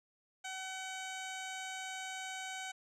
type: tone with low-pass filter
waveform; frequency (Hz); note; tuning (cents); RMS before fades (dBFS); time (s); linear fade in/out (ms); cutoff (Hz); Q
15% pulse; 757; F#5; +39; -43; 0.44-2.72; 10; 6900; 1.9
effects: none